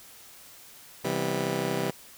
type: chord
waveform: 15% pulse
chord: C major seventh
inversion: none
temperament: just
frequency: 130.81 / 163.52 / 196.22 / 245.3 Hz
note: C3 / E3 / G3 / B3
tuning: 0 / -14 / +2 / -12 cents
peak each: -27 / -26 / -26 / -32 dBFS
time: 1.04-1.91 s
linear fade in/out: 10 ms
effects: white hiss -50 dBFS RMS until 2.17 s